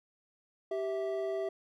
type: tone pair together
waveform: triangle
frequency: 389.4 / 654.9 Hz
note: G4 / E5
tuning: -12 / -11 cents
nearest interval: major sixth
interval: 901 cents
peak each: -32 / -33 dBFS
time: 0.71-1.49 s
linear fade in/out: 5 ms
effects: none